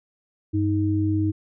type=tone pair together; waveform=sine; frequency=98 / 313.9 Hz; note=G2 / D#4; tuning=0 / +15 cents; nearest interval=octave + minor sixth; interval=2015 cents; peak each=-22 dBFS; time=0.53-1.32 s; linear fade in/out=20 ms; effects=none